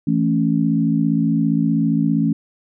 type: chord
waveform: sine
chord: A major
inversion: second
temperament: equal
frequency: 164.81 / 220 / 277.2 Hz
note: E3 / A3 / C#4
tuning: 0 / 0 / 0 cents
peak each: -19 dBFS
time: 0.07-2.33 s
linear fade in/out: 5 ms
effects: none